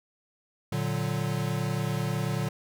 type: chord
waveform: square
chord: Bb augmented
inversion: none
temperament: equal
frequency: 116.54 / 146.83 / 185 Hz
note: Bb2 / D3 / F#3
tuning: 0 / 0 / 0 cents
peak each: -32 / -31 / -34 dBFS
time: 0.72-2.49 s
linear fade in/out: 5 ms
effects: none